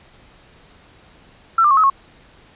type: tone with pitch steps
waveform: sine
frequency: 1341 / 1190 / 1090 / 1278 / 1093 Hz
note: E6 / D6 / C#6 / D#6 / C#6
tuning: +29 / +22 / -29 / +46 / -25 cents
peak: -10 dBFS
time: 1.58-1.9 s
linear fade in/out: 5 ms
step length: 64 ms
effects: pink hiss -49 dBFS RMS until 2.55 s + resampled to 8000 Hz